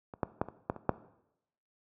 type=clicks; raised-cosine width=1 ms; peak=-29 / -14 / -14 / -28 / -15 / -29 / -10 dBFS; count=7; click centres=0.138 / 0.232 / 0.415 / 0.486 / 0.699 / 0.763 / 0.893 s; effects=noise-tail reverb RT60 0.8 s tail -17 dB re dry + high-pass 80 Hz 12 dB/octave